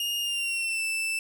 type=tone with pitch glide; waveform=40% pulse; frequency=2839 to 2649 Hz; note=F7 to E7; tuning=+28 to +8 cents; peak=-26 dBFS; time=0-1.19 s; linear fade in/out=2 ms; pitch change=-120 cents; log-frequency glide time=0.2-0.84 s; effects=none